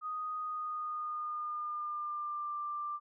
sine tone with pitch glide, 1244 to 1183.7 Hz, D#6 to D6, -1 to +13 cents, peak -35 dBFS, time 0.01-3 s, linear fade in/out 50 ms, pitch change -86 cents, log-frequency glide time 0.38-2.56 s, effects none

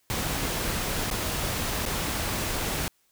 pink noise with dropouts, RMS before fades -29 dBFS, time 0.1-2.88 s, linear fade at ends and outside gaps 0 ms, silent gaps 1.102-1.112 / 1.854-1.861 s, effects white hiss -68 dBFS RMS until 3.11 s

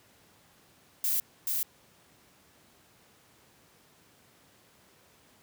violet noise with echo, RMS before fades -28 dBFS, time 1.04-1.2 s, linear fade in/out 2 ms, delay 430 ms, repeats 1, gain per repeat -2 dB, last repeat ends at 1.63 s, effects pink hiss -61 dBFS RMS until 5.42 s + high-pass 100 Hz 12 dB/octave

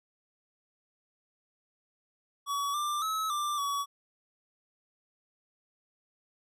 square tone with pitch steps, 1133 / 1186 / 1291 / 1183 / 1132 Hz, C#6 / D6 / E6 / D6 / C#6, +37 / +17 / -37 / +12 / +36 cents, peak -30 dBFS, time 2.46-3.86 s, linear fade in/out 50 ms, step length 280 ms, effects resampled to 32000 Hz

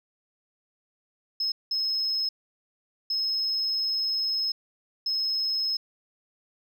sine tone bursts at uneven times, 5170 Hz, E8, 34 cents flat, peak -23 dBFS, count 4, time 1.4-1.52 / 1.71-2.29 / 3.1-4.52 / 5.06-5.77 s, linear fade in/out 5 ms, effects tanh soft clip ceiling -21 dBFS

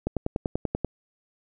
click train, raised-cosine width 2 ms, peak -12 dBFS, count 9, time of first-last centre 0.07-0.847 s, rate 10.3 Hz, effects none

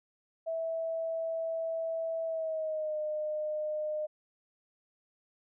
sine tone with pitch glide, 654 to 610.2 Hz, E5 to D#5, -14 to -34 cents, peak -31 dBFS, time 0.46-4.07 s, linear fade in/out 20 ms, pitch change -120 cents, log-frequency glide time 2.25-2.98 s, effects none

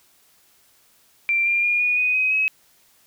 sine tone with pitch steps, 2360 / 2392 / 2424 / 2456 / 2489 / 2522 / 2556 Hz, D7 / D7 / D#7 / D#7 / D#7 / D#7 / D#7, +8 / +31 / -46 / -23 / 0 / +23 / +46 cents, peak -17 dBFS, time 1.29-2.48 s, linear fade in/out 0 ms, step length 170 ms, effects white hiss -58 dBFS RMS until 3.06 s

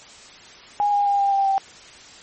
sine tone with pitch steps, 822 / 813.5 / 805.1 / 796.8 / 788.5 / 780.4 Hz, G#5 / G#5 / G5 / G5 / G5 / G5, -18 / -36 / +46 / +28 / +10 / -8 cents, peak -16 dBFS, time 0.8-1.58 s, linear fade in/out 0 ms, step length 130 ms, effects white hiss -44 dBFS RMS until 2.22 s + MP3 32 kbps

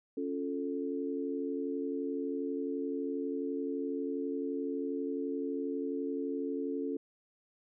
sine chord, Db augmented, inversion none, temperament equal, 277.2 / 349.2 / 440 Hz, Db4 / F4 / A4, 0 / 0 / 0 cents, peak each -35 / -40 / -37 dBFS, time 0.17-6.97 s, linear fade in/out 5 ms, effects none

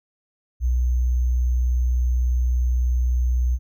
sine tone with sample-and-hold, 61.74 Hz, B1, in tune, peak -17 dBFS, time 0.6-3.59 s, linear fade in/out 50 ms, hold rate 6300 Hz, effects none

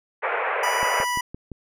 pink band-pass noise, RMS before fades -25 dBFS, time 0.22-1.05 s, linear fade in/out 20 ms, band 460 to 2400 Hz, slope 48 dB/octave
25% pulse tone, 982 Hz, B5, 10 cents flat, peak -19 dBFS, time 0.63-1.21 s, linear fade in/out 5 ms
click train, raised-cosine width 3 ms, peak -22 dBFS, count 5, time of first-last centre 0.83-1.517 s, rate 5.82 Hz
effects resampled to 32000 Hz

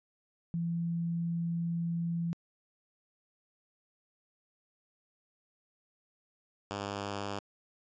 sine / 5% pulse tone pair in turn, 168.9 / 100.68 Hz, E3 / G2, +42 / +47 cents, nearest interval major sixth, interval 895 cents, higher first, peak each -30 / -24 dBFS, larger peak second, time 0.54-2.33 / 6.71-7.39 s, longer first, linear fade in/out 0 ms, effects resampled to 16000 Hz

